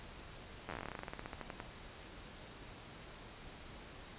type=slowing click train; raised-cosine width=0.5 ms; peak=-27 dBFS; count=24; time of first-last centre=0.69-1.601 s; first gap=10 ms; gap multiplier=1.11; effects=pink hiss -52 dBFS RMS until 4.18 s + resampled to 8000 Hz